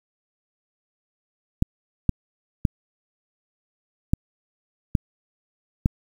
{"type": "clicks", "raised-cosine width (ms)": 5, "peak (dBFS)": -5, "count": 6, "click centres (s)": [1.624, 2.093, 2.652, 4.135, 4.952, 5.859], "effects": ["7-bit"]}